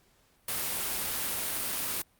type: noise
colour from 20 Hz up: white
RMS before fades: -32 dBFS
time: 0.48-2.02 s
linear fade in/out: 5 ms
effects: pink hiss -66 dBFS RMS until 2.19 s + Opus 48 kbps